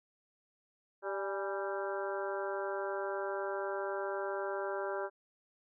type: harmonic tone with a mistuned harmonic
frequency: 196 Hz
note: G3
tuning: in tune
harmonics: 2 / 3 / 4 / 5 / 6 / 7 / 8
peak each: -38 / -39 / -44 / -44 / -49 / -44 / -45 dBFS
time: 1.02-5.1 s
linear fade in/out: 50 ms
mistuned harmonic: 4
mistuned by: +77 cents
effects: none